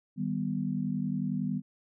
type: chord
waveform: sine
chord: Eb augmented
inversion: none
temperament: equal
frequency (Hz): 155.56 / 196 / 246.9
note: Eb3 / G3 / B3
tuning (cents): 0 / 0 / 0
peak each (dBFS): -34 / -32 / -33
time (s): 0.16-1.62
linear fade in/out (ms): 50
effects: none